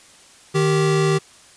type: tone pair together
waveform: square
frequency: 154.7 / 389.8 Hz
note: D#3 / G4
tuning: -10 / -10 cents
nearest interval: octave + major third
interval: 1600 cents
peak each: -19 dBFS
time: 0.54-1.19 s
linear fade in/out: 20 ms
effects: white hiss -48 dBFS RMS until 1.56 s + resampled to 22050 Hz